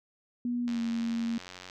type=tone with pitch glide; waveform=sine; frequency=242.2 to 231.3 Hz; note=B3 to A#3; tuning=-34 to -13 cents; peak=-28 dBFS; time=0.45-1.38 s; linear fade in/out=2 ms; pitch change=-79 cents; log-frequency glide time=0.64-0.81 s
type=click train; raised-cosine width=0.2 ms; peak=-26 dBFS; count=94; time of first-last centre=0.68-1.699 s; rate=91.3 Hz
effects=none